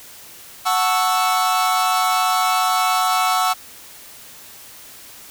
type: chord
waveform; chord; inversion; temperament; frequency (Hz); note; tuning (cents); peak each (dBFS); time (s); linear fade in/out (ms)
45% pulse; F# minor seventh; none; equal; 740 / 880 / 1108.7 / 1318.5; F#5 / A5 / C#6 / E6; 0 / 0 / 0 / 0; -20 / -26 / -23 / -20; 0.65-3.54; 20
effects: white hiss -41 dBFS RMS until 5.3 s